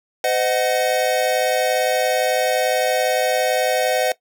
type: chord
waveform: square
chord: C diminished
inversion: none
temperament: equal with one note detuned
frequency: 510.7 / 622.3 / 740 Hz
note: C5 / Eb5 / Gb5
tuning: -42 / 0 / 0 cents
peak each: -22 dBFS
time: 0.24-4.12 s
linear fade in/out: 2 ms
effects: noise-tail reverb RT60 0.1 s tail -18 dB re dry